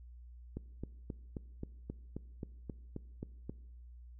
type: click train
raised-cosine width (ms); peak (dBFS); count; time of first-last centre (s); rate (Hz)
3; -27; 12; 0.57-3.496; 3.76
effects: noise-tail reverb RT60 1.0 s tail -21 dB re dry + added 60 Hz sine -50 dBFS peak until 4.19 s